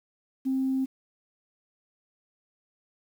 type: tone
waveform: sine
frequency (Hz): 264.4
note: C4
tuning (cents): +18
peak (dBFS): -23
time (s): 0.45-0.86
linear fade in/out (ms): 20
effects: tanh soft clip ceiling -19 dBFS + 9-bit